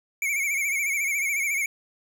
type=tone with vibrato; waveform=square; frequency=2251 Hz; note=C#7; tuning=26 cents sharp; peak=-24 dBFS; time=0.22-1.66 s; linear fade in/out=2 ms; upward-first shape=sine; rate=14 Hz; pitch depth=82 cents each way; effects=11-bit